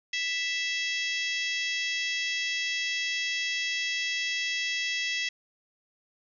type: harmonic tone with a mistuned harmonic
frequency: 659.3 Hz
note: E5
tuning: in tune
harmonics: 3 / 4 / 5 / 6 / 7 / 8 / 9 / 10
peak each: -32 / -33 / -34 / -42 / -41 / -38 / -44 / -44 dBFS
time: 0.13-5.29 s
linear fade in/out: 5 ms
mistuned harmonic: 6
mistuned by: -21 cents
effects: none